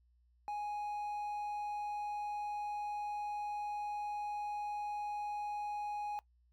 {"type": "tone", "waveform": "triangle", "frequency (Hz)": 830.6, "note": "G#5", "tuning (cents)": 0, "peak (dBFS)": -35, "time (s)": [0.48, 6.19], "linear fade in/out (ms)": 0, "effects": ["noise-tail reverb RT60 0.1 s tail -19 dB re dry", "added 60 Hz sine -67 dBFS peak until 6.52 s"]}